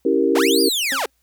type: chord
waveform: sine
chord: C# diminished seventh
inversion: none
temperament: equal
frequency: 277.2 / 329.6 / 392 / 466.2 Hz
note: C#4 / E4 / G4 / Bb4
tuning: 0 / 0 / 0 / 0 cents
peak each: -21 / -20 / -19 / -20 dBFS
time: 0.05-0.69 s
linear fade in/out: 5 ms
type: linear two-way sweep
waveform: sawtooth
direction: up then down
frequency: 349.9 to 4978 to 349.9 Hz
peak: -16 dBFS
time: 0.35-1.06 s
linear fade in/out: 5 ms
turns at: 0.61 s
type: tone with exponential decay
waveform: 25% pulse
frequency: 269.8 Hz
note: C#4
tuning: 47 cents flat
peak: -22 dBFS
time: 0.92-1.1 s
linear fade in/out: 1 ms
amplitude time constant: 37 ms
effects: added 60 Hz sine -67 dBFS peak until 1.22 s + white hiss -67 dBFS RMS until 1.22 s